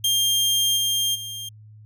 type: tone with level steps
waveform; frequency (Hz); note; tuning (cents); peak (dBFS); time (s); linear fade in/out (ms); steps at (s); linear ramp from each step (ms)
sawtooth; 3200; G7; +35; -15 / -17 / -28; 0.04-1.49; 5; 0.76 / 1.14; 20
effects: added 107 Hz sine -43 dBFS peak until 1.85 s